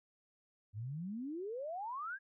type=exponential sweep; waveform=sine; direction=up; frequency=98 to 1673 Hz; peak=-39 dBFS; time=0.73-2.19 s; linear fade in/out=50 ms; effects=none